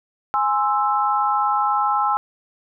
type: chord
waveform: sine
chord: Ab augmented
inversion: none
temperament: equal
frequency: 830.6 / 1046.5 / 1318.5 Hz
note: Ab5 / C6 / E6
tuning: 0 / 0 / 0 cents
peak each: -20 / -23 / -21 dBFS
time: 0.34-2.17 s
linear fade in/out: 0 ms
effects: none